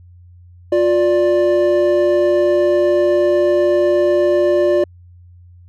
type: tone pair together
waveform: triangle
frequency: 354 / 587.3 Hz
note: F4 / D5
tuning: +23 / 0 cents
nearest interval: major sixth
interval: 877 cents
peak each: -12 dBFS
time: 0.72-4.84 s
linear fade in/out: 5 ms
effects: added 88 Hz sine -40 dBFS peak until 5.68 s